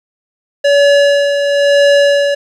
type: tone with tremolo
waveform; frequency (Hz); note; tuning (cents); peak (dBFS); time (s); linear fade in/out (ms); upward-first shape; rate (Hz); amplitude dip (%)
square; 569; C#5; +45; -6; 0.64-2.35; 10; sine; 1; 50
effects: low-pass 5000 Hz 12 dB/octave + 8-bit